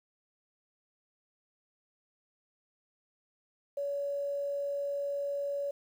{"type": "tone with quantisation", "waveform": "sine", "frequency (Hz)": 566, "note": "C#5", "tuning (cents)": 36, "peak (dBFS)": -31, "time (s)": [3.77, 5.71], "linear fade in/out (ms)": 5, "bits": 10, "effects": []}